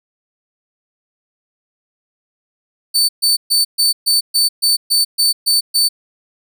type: tone bursts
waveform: sawtooth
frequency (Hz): 4533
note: C#8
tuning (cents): +38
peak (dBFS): -8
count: 11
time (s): 2.94-5.89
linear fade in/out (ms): 20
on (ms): 150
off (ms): 130
effects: none